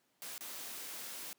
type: noise with dropouts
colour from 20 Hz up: white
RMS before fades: -45 dBFS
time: 0.22-1.33 s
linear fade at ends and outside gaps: 0 ms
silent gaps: 0.38-0.408 s
effects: pink hiss -75 dBFS RMS until 1.38 s + high-pass 200 Hz 12 dB/octave